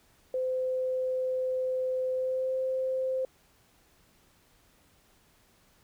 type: tone with pitch glide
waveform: sine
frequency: 514 to 520.9 Hz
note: C5 to C5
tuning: -31 to -8 cents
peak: -27 dBFS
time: 0.34-3.25 s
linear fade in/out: 2 ms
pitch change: +23 cents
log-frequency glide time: 2.13-2.55 s
effects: pink hiss -64 dBFS RMS until 5.83 s